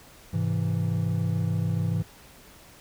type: chord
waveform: triangle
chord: Ab augmented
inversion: none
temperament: equal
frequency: 103.83 / 130.81 / 164.81 Hz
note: Ab2 / C3 / E3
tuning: 0 / 0 / 0 cents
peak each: -25 / -29 / -25 dBFS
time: 0.33-2.03 s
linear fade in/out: 10 ms
effects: pink hiss -51 dBFS RMS until 2.8 s